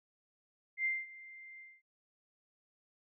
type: tone with ADSR envelope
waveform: sine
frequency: 2093 Hz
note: C7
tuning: in tune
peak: -29 dBFS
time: 0.77-1.82 s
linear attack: 79 ms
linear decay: 210 ms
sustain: -20 dB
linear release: 220 ms
effects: none